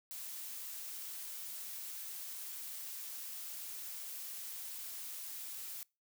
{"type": "noise", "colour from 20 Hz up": "blue", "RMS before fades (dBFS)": -45, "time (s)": [0.11, 5.83], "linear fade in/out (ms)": 0, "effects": ["noise-tail reverb RT60 0.3 s tail -26 dB re dry"]}